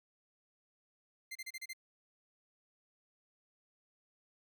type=tone bursts; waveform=sawtooth; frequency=2084 Hz; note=C7; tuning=7 cents flat; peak=-38 dBFS; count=6; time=1.31-1.734 s; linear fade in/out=10 ms; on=44 ms; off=32 ms; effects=13-bit